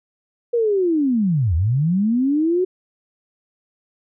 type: linear two-way sweep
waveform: sine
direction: down then up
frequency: 484.9 to 75.9 to 376.1 Hz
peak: -15 dBFS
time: 0.53-2.65 s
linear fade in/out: 10 ms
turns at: 1.55 s
effects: none